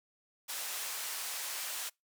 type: band-pass noise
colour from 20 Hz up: white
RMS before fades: -39 dBFS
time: 0.48-1.9 s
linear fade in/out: 20 ms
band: 670 to 14000 Hz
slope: 12 dB/octave
effects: noise-tail reverb RT60 0.2 s tail -26 dB re dry